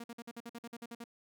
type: tone bursts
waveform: sawtooth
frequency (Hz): 234.6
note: A#3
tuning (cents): +11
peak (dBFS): -39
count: 12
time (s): 0-1.041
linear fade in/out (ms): 5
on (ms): 40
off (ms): 51
effects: none